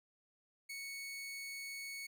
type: tone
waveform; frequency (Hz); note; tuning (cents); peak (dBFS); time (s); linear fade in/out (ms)
sawtooth; 2217; C#7; 0; -40; 0.69-2.07; 10
effects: none

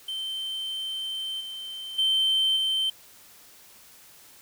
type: tone with level steps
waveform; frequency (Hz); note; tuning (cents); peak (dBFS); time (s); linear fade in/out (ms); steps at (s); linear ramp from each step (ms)
triangle; 3106; G7; -17; -28 / -33 / -18 / -21; 0.08-2.9; 5; 1.4 / 1.98 / 2.56; 10
effects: tanh soft clip ceiling -15 dBFS + white hiss -52 dBFS RMS until 4.41 s

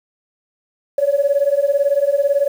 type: beating tone pair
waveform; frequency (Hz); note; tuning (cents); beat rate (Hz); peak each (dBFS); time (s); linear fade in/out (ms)
sine; 554.4 / 572.4; C#5 / D5; 0 / -45; 18; -16 / -15; 0.98-2.48; 5
effects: tanh soft clip ceiling -6 dBFS + 7-bit

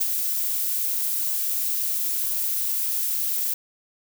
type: noise with ADSR envelope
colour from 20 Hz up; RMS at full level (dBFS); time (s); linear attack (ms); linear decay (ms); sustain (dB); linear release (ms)
violet; -21; 0-3.54; 13; 28; -4; 5
effects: none

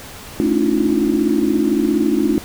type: tone cluster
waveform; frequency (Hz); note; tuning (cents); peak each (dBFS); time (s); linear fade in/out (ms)
sine; 217.4 / 274.5 / 298.7 / 316 / 350.3; A3 / C#4 / D4 / D#4 / F4; -21 / -17 / +29 / +27 / +5; -20; 0.4-2.38; 0
effects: pink hiss -35 dBFS RMS until 2.44 s

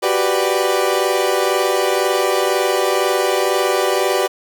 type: chord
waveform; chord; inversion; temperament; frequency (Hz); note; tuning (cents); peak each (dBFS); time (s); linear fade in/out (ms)
30% pulse; G major seventh; third; equal; 370 / 392 / 493.9 / 587.3; F#4 / G4 / B4 / D5; 0 / 0 / 0 / 0; -18; 0.02-4.28; 20
effects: none

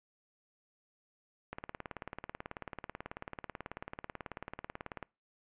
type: click train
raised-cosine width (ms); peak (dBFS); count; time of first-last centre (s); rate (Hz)
0.5; -25; 65; 1.53-5.027; 18.3
effects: noise-tail reverb RT60 0.3 s tail -26 dB re dry + resampled to 8000 Hz

